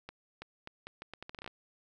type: accelerating click train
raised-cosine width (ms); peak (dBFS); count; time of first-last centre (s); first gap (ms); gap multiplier
0.3; -27; 14; 0.09-1.477; 330; 0.77
effects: none